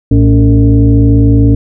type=tone with frequency modulation; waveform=sine; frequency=112.3 Hz; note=A2; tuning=36 cents sharp; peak=-3 dBFS; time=0.11-1.55 s; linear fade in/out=5 ms; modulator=171 Hz; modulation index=1.2; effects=none